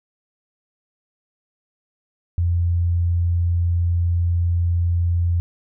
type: tone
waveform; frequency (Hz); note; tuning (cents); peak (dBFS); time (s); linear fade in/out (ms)
sine; 86.3; F2; -20; -16; 2.38-5.4; 0
effects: none